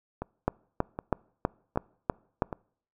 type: two click trains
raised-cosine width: 1 ms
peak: -19 / -10 dBFS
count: 4 / 7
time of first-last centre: 0.22-2.528 / 0.48-2.422 s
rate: 1.3 / 3.09 Hz
effects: noise-tail reverb RT60 0.6 s tail -26 dB re dry